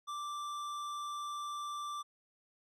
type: tone with tanh clipping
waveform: sine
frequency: 1174.7 Hz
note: D6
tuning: in tune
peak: -40 dBFS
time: 0.07-2.03 s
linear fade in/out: 20 ms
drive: 15 dB
effects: none